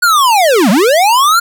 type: linear two-way sweep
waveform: square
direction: down then up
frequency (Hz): 1480 to 175.6 to 1424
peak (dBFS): -7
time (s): 0.02-1.4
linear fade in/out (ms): 10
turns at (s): 0.7
effects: none